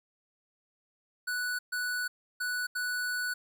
square tone bursts at uneven times, 1480 Hz, F#6, in tune, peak -31 dBFS, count 4, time 1.27-1.59 / 1.72-2.08 / 2.4-2.67 / 2.75-3.34 s, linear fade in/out 10 ms, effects 11-bit

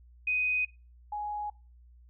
sine tone pair in turn, 2500 / 834.3 Hz, D#7 / G#5, +8 / +8 cents, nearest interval octave + perfect fifth, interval 1900 cents, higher first, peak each -26 / -32 dBFS, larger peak first, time 0.27-0.65 / 1.12-1.5 s, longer neither, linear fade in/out 5 ms, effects noise-tail reverb RT60 0.3 s tail -22 dB re dry + added 60 Hz sine -53 dBFS peak until 2.09 s

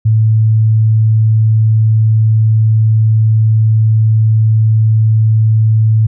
sine tone, 110 Hz, A2, in tune, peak -6 dBFS, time 0.05-6.07 s, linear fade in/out 10 ms, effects none

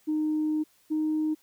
sine tone pair in turn, 307.8 / 309.8 Hz, D#4 / D#4, -19 / -7 cents, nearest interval unison, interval 12 cents, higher second, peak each -23 dBFS, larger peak neither, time 0.07-0.64 / 0.9-1.35 s, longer first, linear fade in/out 20 ms, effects tanh soft clip ceiling -20 dBFS + white hiss -64 dBFS RMS until 1.42 s

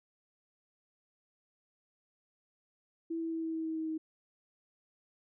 sine tone with pitch steps, 329.6 / 327.7 / 325.8 / 323.9 / 322.1 / 320.2 / 318.4 / 316.5 Hz, E4 / E4 / E4 / E4 / E4 / D#4 / D#4 / D#4, 0 / -10 / -20 / -30 / -40 / +50 / +40 / +30 cents, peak -33 dBFS, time 3.1-3.98 s, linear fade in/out 10 ms, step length 110 ms, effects none

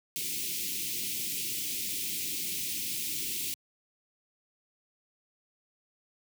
white band-stop noise, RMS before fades -34 dBFS, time 0.16-3.54 s, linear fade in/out 0 ms, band 390 to 2200 Hz, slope 48 dB/octave, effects high-pass 100 Hz 12 dB/octave

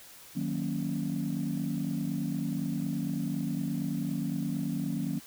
sine chord, D# minor seventh, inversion none, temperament equal, 155.56 / 185 / 233.1 / 277.2 Hz, D#3 / F#3 / A#3 / C#4, 0 / 0 / 0 / 0 cents, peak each -34 dBFS, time 0.35-5.2 s, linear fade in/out 20 ms, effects tanh soft clip ceiling -22 dBFS + white hiss -51 dBFS RMS until 5.26 s

